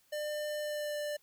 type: tone with pitch glide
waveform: square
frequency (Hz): 599 to 592.1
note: D5 to D5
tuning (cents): +34 to +14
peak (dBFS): -35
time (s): 0.12-1.17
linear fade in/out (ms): 10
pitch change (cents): -20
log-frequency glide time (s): 0.58-0.97
effects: white hiss -69 dBFS RMS until 1.22 s